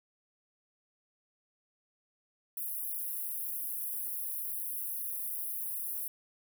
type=high-pass noise; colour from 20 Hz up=white; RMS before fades=-37 dBFS; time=2.57-6.08 s; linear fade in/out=2 ms; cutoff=10000 Hz; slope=96 dB/octave; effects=none